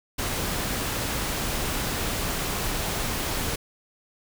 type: noise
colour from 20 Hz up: pink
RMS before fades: -28 dBFS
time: 0.18-3.56 s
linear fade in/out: 10 ms
effects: none